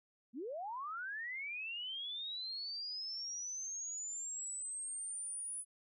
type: linear sweep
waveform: sine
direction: up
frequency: 207.7 to 9956 Hz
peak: -40 dBFS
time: 0.33-5.65 s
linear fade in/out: 50 ms
effects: none